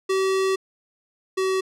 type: tone pair in turn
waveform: square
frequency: 382.6 / 379.1 Hz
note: G4 / F#4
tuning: -42 / +42 cents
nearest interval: unison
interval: 16 cents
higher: first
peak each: -20 / -21 dBFS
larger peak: first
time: 0.09-0.56 / 1.37-1.61 s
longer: first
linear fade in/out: 10 ms
effects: low-pass 9000 Hz 12 dB/octave